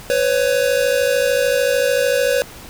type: tone pair together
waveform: square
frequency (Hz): 501 / 554.4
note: B4 / C#5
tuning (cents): +25 / 0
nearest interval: major second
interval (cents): 175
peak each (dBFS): -18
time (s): 0.1-2.42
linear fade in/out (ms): 0
effects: pink hiss -38 dBFS RMS until 2.69 s